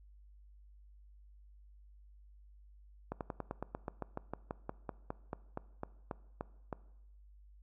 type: slowing click train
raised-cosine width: 1 ms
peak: -24 dBFS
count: 21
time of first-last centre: 3.12-6.728 s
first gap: 88 ms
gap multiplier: 1.07
effects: noise-tail reverb RT60 0.9 s tail -20 dB re dry + added 50 Hz sine -56 dBFS peak until 7.62 s